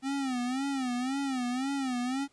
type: tone with vibrato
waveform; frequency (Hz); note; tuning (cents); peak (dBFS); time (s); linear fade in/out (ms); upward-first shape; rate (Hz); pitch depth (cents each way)
square; 260.8; C4; -5; -30; 0.02-2.28; 50; sine; 1.9; 120
effects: pink hiss -67 dBFS RMS until 2.32 s + resampled to 22050 Hz